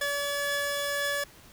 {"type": "tone pair together", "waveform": "sawtooth", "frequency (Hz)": [571.3, 1712], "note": ["D5", "A6"], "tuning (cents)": [-48, -48], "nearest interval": "octave + perfect fifth", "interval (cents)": 1900, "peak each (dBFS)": -27, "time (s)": [0.01, 1.24], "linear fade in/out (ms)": 5, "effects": ["pink hiss -53 dBFS RMS until 1.52 s"]}